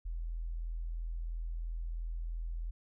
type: tone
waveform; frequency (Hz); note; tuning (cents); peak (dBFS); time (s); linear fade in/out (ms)
sine; 41.49; E1; +12; -35; 0.05-2.71; 10
effects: none